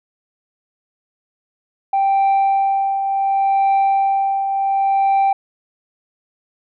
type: tone with tremolo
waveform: sine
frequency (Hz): 784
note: G5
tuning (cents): 0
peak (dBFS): -9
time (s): 1.93-5.33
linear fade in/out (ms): 5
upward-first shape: triangle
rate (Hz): 0.69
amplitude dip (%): 60
effects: tanh soft clip ceiling -11 dBFS